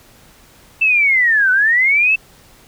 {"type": "linear two-way sweep", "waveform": "sine", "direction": "down then up", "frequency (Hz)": [2669, 1480, 2669], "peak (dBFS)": -10, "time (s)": [0.81, 2.16], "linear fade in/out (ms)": 10, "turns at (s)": 1.51, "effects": ["pink hiss -47 dBFS RMS until 2.67 s"]}